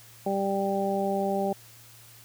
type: harmonic tone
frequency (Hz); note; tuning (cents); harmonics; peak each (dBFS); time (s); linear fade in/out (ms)
196.5; G3; +4; 1 / 2 / 3 / 4; -30 / -30 / -30 / -30; 0.26-1.53; 5
effects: added 115 Hz sine -55 dBFS peak until 2.24 s + white hiss -52 dBFS RMS until 2.24 s